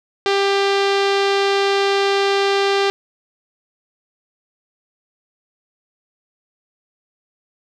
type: tone with low-pass filter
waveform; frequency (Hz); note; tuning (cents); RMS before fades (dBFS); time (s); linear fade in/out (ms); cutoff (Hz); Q
sawtooth; 396; G4; +18; -17; 0.26-2.9; 0; 4200; 1.7
effects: none